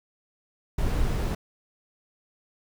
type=noise; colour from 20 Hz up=brown; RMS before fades=-25 dBFS; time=0.78-1.35 s; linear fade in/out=5 ms; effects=none